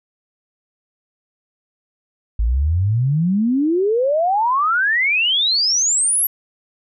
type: exponential sweep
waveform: sine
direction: up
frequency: 51.91 to 11840 Hz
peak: -14 dBFS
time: 2.39-6.27 s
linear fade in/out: 5 ms
effects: none